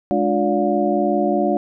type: tone cluster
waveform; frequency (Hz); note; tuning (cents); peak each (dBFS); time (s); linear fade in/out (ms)
sine; 208.5 / 293.7 / 356.3 / 576 / 713; G#3 / D4 / F4 / D5 / F5; +7 / 0 / +35 / -34 / +36; -22; 0.11-1.57; 0
effects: none